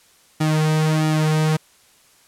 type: tone with flanger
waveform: sawtooth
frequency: 155.6 Hz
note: D#3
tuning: in tune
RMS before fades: -18 dBFS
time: 0.4-1.57 s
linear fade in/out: 10 ms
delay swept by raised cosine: 1.9 to 3.6 ms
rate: 1.5 Hz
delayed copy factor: -0.8
effects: white hiss -54 dBFS RMS until 2.27 s + low-pass 11000 Hz 12 dB/octave